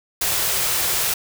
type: band-stop noise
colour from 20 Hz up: white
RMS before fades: -21 dBFS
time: 0.21-1.14 s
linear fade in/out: 5 ms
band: 190 to 320 Hz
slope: 96 dB/octave
effects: none